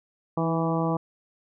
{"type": "harmonic tone with a mistuned harmonic", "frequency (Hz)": 164.5, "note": "E3", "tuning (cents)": -3, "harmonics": [1, 2, 3, 4, 5, 6, 7], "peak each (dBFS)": [-26, -29, -31, -32, -33, -34, -34], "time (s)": [0.37, 0.97], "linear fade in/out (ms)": 5, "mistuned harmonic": 2, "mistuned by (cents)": -25, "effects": []}